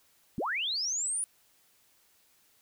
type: linear sweep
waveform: sine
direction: up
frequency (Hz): 146.83 to 9880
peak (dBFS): -29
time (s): 0.38-1.24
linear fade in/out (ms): 0
effects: white hiss -66 dBFS RMS until 2.61 s